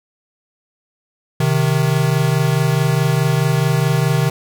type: tone pair together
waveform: square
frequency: 130.68 / 155.4 Hz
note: C3 / D#3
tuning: -2 / -2 cents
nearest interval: minor third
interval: 300 cents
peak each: -17 dBFS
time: 1.4-4.3 s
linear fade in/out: 5 ms
effects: none